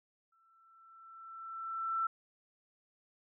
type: tone with exponential growth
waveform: sine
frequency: 1336 Hz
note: E6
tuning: 23 cents sharp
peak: -29 dBFS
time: 0.32-2.07 s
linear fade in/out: 5 ms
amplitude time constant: 380 ms
effects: none